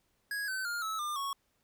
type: tone with pitch steps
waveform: square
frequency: 1658 / 1529.2 / 1410.4 / 1300.8 / 1199.8 / 1106.6 Hz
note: G#6 / G6 / F6 / E6 / D6 / C#6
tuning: -3 / -43 / +17 / -23 / +37 / -3 cents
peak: -34 dBFS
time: 0.31-1.33 s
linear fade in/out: 2 ms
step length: 170 ms
effects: pink hiss -75 dBFS RMS until 1.63 s